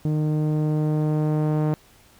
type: tone with low-pass filter sweep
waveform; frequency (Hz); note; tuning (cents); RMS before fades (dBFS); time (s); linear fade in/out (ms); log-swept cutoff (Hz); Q
sawtooth; 152.9; D#3; -30; -22; 0.05-1.74; 0; 360 to 840; 0.74
effects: pink hiss -54 dBFS RMS until 2.19 s